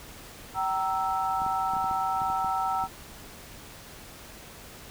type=chord; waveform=sine; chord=E diminished; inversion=first; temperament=equal with one note detuned; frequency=767.4 / 932.3 / 1318.5 Hz; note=G5 / Bb5 / E6; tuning=-37 / 0 / 0 cents; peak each=-28 / -31 / -30 dBFS; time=0.54-2.88 s; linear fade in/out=50 ms
type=clicks; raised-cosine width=3 ms; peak=-28 dBFS; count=10; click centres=1.419 / 1.464 / 1.736 / 1.767 / 1.843 / 1.912 / 2.218 / 2.301 / 2.446 / 2.839 s
effects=pink hiss -46 dBFS RMS until 4.9 s